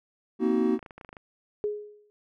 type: chord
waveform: triangle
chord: C half-diminished seventh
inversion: third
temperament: just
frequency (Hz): 235.5 / 261.6 / 314 / 376.7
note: Bb3 / C4 / Eb4 / Gb4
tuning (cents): +18 / 0 / +16 / +31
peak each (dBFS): -24 / -28 / -26 / -24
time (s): 0.39-0.79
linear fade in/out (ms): 50
type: clicks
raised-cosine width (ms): 0.5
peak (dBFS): -29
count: 10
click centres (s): 0.792 / 0.828 / 0.862 / 0.908 / 0.98 / 1.012 / 1.048 / 1.091 / 1.129 / 1.168
type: tone with exponential decay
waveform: sine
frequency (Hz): 417.6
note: G#4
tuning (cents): +10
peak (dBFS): -23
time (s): 1.64-2.1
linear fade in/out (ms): 0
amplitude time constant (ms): 100
effects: none